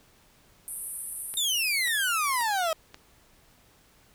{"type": "band-pass noise", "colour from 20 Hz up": "pink", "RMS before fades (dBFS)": -37, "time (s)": [0.68, 2.43], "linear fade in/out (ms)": 0, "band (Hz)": [8900, 12000], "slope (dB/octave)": 96}
{"type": "click train", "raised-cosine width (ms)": 0.2, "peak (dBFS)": -25, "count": 4, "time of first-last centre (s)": [1.34, 2.944], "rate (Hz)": 1.87}
{"type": "exponential sweep", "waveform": "30% pulse", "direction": "down", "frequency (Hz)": [3701, 626], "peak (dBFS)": -22, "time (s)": [1.37, 2.73], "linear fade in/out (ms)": 2}
{"effects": ["pink hiss -60 dBFS RMS until 4.14 s"]}